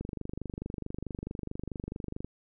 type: click train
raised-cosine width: 3 ms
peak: -23 dBFS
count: 56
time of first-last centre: 0.01-2.246 s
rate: 24.6 Hz
effects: none